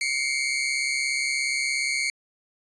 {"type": "tone pair together", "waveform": "sawtooth", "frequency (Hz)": [2129, 2266], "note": ["C7", "C#7"], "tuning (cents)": [30, 37], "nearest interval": "minor second", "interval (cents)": 107, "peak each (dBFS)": -23, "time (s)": [0.01, 2.1], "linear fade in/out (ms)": 2, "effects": ["resampled to 22050 Hz"]}